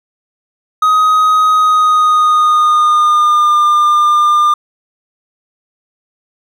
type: tone with pitch glide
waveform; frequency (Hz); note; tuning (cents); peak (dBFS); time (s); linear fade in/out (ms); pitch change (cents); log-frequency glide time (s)
triangle; 1257 to 1201.6; D#6 to D6; +17 to +39; -5; 0.82-4.54; 5; -78; 1.52-3.59
effects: none

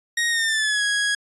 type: tone with pitch glide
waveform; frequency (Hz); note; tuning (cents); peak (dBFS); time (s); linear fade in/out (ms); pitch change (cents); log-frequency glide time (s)
sawtooth; 1873 to 1659; A#6 to G#6; +8 to -2; -16; 0.17-1.15; 5; -210; 0.29-0.83
effects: resampled to 24000 Hz

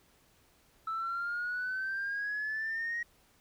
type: exponential sweep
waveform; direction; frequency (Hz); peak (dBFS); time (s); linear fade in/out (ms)
sine; up; 1310 to 1894; -31; 0.87-3.03; 5
effects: tanh soft clip ceiling -29 dBFS + pink hiss -66 dBFS RMS until 3.4 s

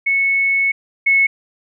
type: tone pair in turn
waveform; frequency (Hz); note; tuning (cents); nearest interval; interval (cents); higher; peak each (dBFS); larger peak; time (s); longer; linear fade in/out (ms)
sine; 2204 / 2196; C#7 / C#7; -11 / -17; unison; 6; first; -13 / -10; second; 0.06-0.72 / 1.06-1.27; first; 10
effects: none

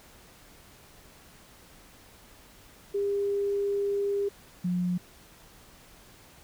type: tone pair in turn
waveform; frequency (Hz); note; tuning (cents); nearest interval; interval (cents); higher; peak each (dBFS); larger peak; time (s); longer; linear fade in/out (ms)
sine; 402.1 / 178.74; G4 / F3; +44 / +40; octave + major second; 1404; first; -25; neither; 2.94-4.29 / 4.64-4.98; first; 10
effects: pink hiss -54 dBFS RMS until 6.43 s

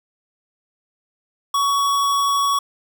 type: tone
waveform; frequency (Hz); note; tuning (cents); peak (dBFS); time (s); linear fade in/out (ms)
square; 1122; C#6; +21; -17; 1.54-2.59; 5
effects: none

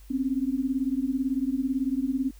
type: beating tone pair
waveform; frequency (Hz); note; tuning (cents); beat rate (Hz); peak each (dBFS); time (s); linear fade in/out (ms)
sine; 256.6 / 274.6; C4 / C#4; -34 / -16; 18; -27; 0.1-2.31; 10
effects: added 50 Hz sine -46 dBFS peak until 2.39 s + white hiss -59 dBFS RMS until 2.39 s

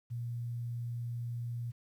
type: tone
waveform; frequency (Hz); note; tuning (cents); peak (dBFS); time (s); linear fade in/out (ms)
sine; 119; A#2; +36; -35; 0.1-1.72; 20
effects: 11-bit

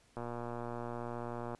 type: click train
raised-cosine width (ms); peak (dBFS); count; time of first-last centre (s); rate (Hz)
1; -27; 165; 0.17-1.548; 119
effects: pink hiss -67 dBFS RMS until 1.59 s + resampled to 24000 Hz

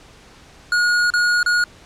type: tone with dropouts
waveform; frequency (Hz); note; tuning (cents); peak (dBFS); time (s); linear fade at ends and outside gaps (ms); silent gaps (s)
square; 1442; F#6; -45; -15; 0.72-1.64; 2; 1.103-1.137 / 1.43-1.461
effects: pink hiss -46 dBFS RMS until 1.85 s + low-pass 7000 Hz 12 dB/octave

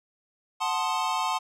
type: chord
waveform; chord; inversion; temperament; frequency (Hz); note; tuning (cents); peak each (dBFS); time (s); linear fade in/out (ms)
square; F# diminished seventh; none; equal; 740 / 880 / 1046.5 / 1244.5; F#5 / A5 / C6 / Eb6; 0 / 0 / 0 / 0; -33 / -30 / -30 / -35; 0.6-1.39; 20
effects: low-pass 8000 Hz 12 dB/octave

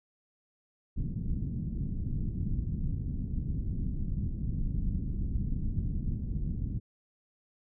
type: low-pass noise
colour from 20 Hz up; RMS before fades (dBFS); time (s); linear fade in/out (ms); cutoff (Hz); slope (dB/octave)
pink; -32; 0.96-6.8; 20; 220; 24
effects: none

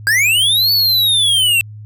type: linear two-way sweep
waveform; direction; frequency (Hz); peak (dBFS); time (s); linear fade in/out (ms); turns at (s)
square; up then down; 1568 to 4510 to 2656; -11; 0.07-1.61; 0; 0.72
effects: added 106 Hz sine -30 dBFS peak until 1.85 s

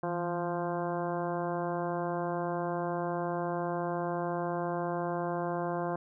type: harmonic tone with a mistuned harmonic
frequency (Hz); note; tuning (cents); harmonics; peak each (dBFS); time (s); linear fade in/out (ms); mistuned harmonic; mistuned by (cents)
174.2; F3; -4; 1 / 2 / 3 / 4 / 5 / 6 / 7 / 8 / 9; -37 / -36 / -37 / -36 / -42 / -40 / -49 / -48 / -48; 0.03-5.96; 2; 1; -75
effects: none

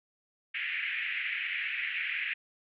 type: band-pass noise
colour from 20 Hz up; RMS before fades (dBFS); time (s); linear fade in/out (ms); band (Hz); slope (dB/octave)
pink; -34; 0.54-2.34; 10; 1800 to 2700; 48
effects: none

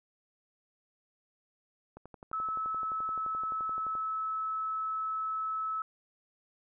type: click train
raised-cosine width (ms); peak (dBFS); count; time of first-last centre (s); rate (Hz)
1; -33; 24; 1.97-3.953; 11.6
type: tone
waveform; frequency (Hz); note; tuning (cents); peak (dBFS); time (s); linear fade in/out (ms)
sine; 1300; E6; -24; -31; 2.33-5.82; 2
effects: none

